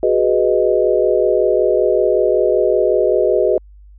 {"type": "chord", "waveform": "sine", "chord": "G# minor seventh", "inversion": "third", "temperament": "equal", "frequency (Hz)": [370, 415.3, 493.9, 622.3], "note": ["F#4", "G#4", "B4", "D#5"], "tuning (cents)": [0, 0, 0, 0], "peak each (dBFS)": -17, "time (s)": [0.03, 3.58], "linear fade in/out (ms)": 2, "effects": ["added 50 Hz sine -39 dBFS peak until 3.98 s"]}